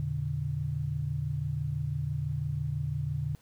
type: tone cluster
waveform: sine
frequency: 83.9 / 119.1 / 145.1 Hz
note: E2 / A#2 / D3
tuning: +31 / +38 / -21 cents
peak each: -37 / -35 / -31 dBFS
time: 0-3.35 s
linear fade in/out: 0 ms
effects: pink hiss -64 dBFS RMS until 3.41 s